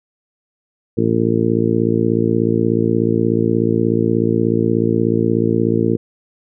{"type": "harmonic tone", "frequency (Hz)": 56.6, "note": "A1", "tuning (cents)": 50, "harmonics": [2, 3, 4, 5, 6, 7, 8], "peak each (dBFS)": [-21, -22, -19, -23, -19, -23, -21], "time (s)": [0.97, 5.97], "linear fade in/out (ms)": 10, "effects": []}